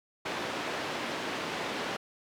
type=band-pass noise; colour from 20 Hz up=pink; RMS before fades=-35 dBFS; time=0.25-1.97 s; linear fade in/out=10 ms; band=280 to 3600 Hz; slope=12 dB/octave; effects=none